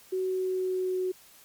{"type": "tone with pitch glide", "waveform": "sine", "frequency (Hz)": [374, 369.7], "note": ["F#4", "F#4"], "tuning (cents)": [19, -1], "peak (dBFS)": -26, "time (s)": [0.12, 1.12], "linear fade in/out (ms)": 10, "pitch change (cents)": -20, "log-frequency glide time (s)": [0.26, 0.98], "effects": ["white hiss -55 dBFS RMS until 1.44 s", "MP3 96 kbps"]}